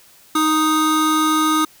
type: tone pair together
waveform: square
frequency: 311.4 / 1244.5 Hz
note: D#4 / D#6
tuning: +2 / 0 cents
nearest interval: 2 octaves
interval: 2398 cents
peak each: -18 dBFS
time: 0.35-1.65 s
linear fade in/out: 5 ms
effects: white hiss -49 dBFS RMS until 1.8 s